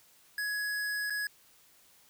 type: tone with dropouts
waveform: square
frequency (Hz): 1676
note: G#6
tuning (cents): +15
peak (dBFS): -32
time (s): 0.38-1.27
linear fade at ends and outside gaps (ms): 2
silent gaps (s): 1.099-1.104
effects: white hiss -62 dBFS RMS until 2.09 s